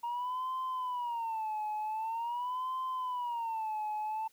sine tone with vibrato, 938 Hz, A#5, 11 cents sharp, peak -31 dBFS, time 0.03-4.28 s, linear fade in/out 10 ms, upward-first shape sine, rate 0.45 Hz, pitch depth 170 cents each way, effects tanh soft clip ceiling -31 dBFS + white hiss -67 dBFS RMS until 4.32 s

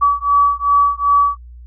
sine beating tone pair, 1142 / 1144.6 Hz, D6 / D6, -49 / -45 cents, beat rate 2.6 Hz, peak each -14 dBFS, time 0.01-1.37 s, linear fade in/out 20 ms, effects added 60 Hz sine -34 dBFS peak until 1.66 s

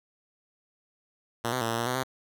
5% pulse tone with pitch steps, 117.4 / 127.7 / 114.2 / 115.4 / 117.9 / 126 / 130.4 Hz, A#2 / C3 / A#2 / A#2 / A#2 / B2 / C3, +13 / -42 / -35 / -17 / +20 / +35 / -5 cents, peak -16 dBFS, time 1.44-2.035 s, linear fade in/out 10 ms, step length 85 ms, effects none

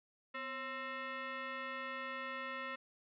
sine tone with frequency modulation, 251.9 Hz, B3, 34 cents sharp, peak -40 dBFS, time 0.34-2.76 s, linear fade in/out 10 ms, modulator 792 Hz, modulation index 2.9, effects none

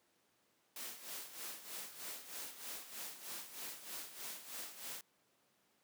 white noise with tremolo, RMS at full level -45 dBFS, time 0.76-5.01 s, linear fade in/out 2 ms, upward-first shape sine, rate 3.2 Hz, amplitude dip 70%, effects pink hiss -75 dBFS RMS until 5.83 s + high-pass 200 Hz 12 dB/octave

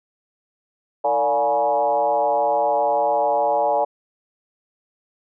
sine tone with frequency modulation, 709 Hz, F5, 26 cents sharp, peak -16 dBFS, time 1.04-3.85 s, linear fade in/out 10 ms, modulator 129 Hz, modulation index 1.6, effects none

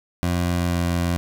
20% pulse tone with pitch glide, 87.7 to 86.54 Hz, F2 to F2, +8 to -15 cents, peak -15 dBFS, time 0.23-1.17 s, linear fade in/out 0 ms, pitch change -23 cents, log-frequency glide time 0.55-0.8 s, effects none

